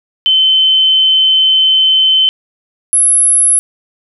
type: tone pair in turn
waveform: sine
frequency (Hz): 3068 / 10933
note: G7 / F9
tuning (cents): -38 / -38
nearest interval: octave + minor seventh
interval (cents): 2200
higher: second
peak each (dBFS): -6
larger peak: neither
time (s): 0.26-2.29 / 2.93-3.59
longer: first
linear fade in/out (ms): 0
effects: none